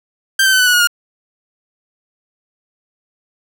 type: tone with pitch steps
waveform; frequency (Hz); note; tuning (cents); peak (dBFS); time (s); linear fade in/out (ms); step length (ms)
sawtooth; 1572 / 1545.9 / 1520.2 / 1495 / 1470.1 / 1445.7 / 1421.7; G6 / G6 / F#6 / F#6 / F#6 / F#6 / F6; +4 / -25 / +46 / +17 / -12 / -41 / +30; -6; 0.39-0.873; 5; 69
effects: none